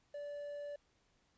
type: tone with quantisation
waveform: triangle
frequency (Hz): 580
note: D5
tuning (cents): -22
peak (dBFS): -40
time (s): 0.14-0.76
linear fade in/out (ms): 5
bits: 11
effects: pink hiss -75 dBFS RMS until 1.37 s + resampled to 16000 Hz